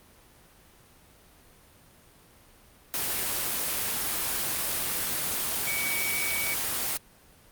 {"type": "tone in noise", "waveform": "sine", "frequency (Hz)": 2264, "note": "C#7", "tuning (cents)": 36, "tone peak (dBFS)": -30, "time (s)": [5.67, 6.54], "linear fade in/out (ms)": 0, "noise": "white", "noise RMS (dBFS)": -29, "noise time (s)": [2.94, 6.97], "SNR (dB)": -4, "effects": ["pink hiss -56 dBFS RMS until 7.51 s", "Opus 32 kbps"]}